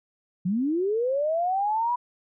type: linear sweep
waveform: sine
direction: up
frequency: 168.8 to 987.8 Hz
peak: -22 dBFS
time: 0.45-1.96 s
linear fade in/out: 10 ms
effects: none